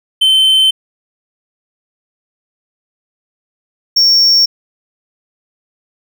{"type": "tone pair in turn", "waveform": "triangle", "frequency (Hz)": [3083, 5493], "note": ["G7", "F8"], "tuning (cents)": [-29, -30], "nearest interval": "minor seventh", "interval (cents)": 999, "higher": "second", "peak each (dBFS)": -5, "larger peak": "neither", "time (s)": [[0.21, 0.71], [3.96, 4.46]], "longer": "neither", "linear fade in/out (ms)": 10, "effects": []}